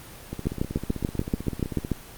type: two click trains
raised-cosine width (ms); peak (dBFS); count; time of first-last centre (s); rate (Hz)
3; -18 / -10; 25 / 11; 0.33-1.849 / 0.47-1.917; 15.8 / 6.91
effects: pink hiss -44 dBFS RMS until 2.17 s + Opus 24 kbps